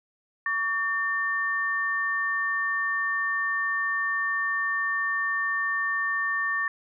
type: tone pair together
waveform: sine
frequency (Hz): 1133.9 / 1800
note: C#6 / A6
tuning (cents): +39 / +39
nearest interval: minor sixth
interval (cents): 800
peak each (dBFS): -30 / -25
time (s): 0.46-6.68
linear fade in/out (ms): 2
effects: none